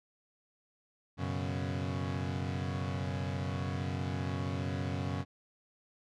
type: chord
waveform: 30% pulse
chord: F# suspended fourth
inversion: none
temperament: equal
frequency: 92.5 / 123.47 / 138.59 Hz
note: F#2 / B2 / C#3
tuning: 0 / 0 / 0 cents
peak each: -33 / -38 / -35 dBFS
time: 1.17-5.25 s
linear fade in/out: 50 ms
effects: low-pass 5000 Hz 12 dB/octave